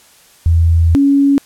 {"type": "tone pair in turn", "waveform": "sine", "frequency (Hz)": [83.1, 279.5], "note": ["E2", "C#4"], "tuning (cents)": [15, 14], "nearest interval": "octave + major sixth", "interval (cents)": 2099, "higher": "second", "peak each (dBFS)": -7, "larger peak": "neither", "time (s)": [[0.46, 0.95], [0.95, 1.38]], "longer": "first", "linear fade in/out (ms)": 0, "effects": ["white hiss -46 dBFS RMS until 1.45 s", "low-pass 12000 Hz 12 dB/octave"]}